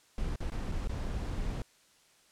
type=noise with dropouts; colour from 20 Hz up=brown; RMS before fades=-34 dBFS; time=0.18-1.62 s; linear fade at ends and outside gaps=1 ms; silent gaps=0.359-0.404 / 0.501-0.519 / 0.716-0.72 / 0.874-0.894 s; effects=white hiss -64 dBFS RMS until 2.31 s + low-pass 9000 Hz 12 dB/octave